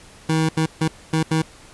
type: tone bursts at uneven times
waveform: 25% pulse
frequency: 159.2 Hz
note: D#3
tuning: 40 cents sharp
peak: -13 dBFS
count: 5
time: 0.29-0.49 / 0.57-0.66 / 0.81-0.88 / 1.13-1.23 / 1.31-1.42 s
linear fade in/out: 5 ms
effects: pink hiss -46 dBFS RMS until 1.73 s + resampled to 24000 Hz